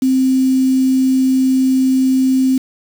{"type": "tone with quantisation", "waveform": "sine", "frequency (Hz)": 261.6, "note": "C4", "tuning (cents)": 0, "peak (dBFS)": -10, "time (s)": [0.02, 2.58], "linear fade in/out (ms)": 5, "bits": 5, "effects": []}